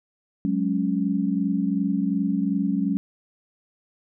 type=chord; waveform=sine; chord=F# suspended second; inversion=none; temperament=equal; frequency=185 / 207.7 / 277.2 Hz; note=F#3 / G#3 / C#4; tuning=0 / 0 / 0 cents; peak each=-25 dBFS; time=0.45-2.97 s; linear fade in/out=0 ms; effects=none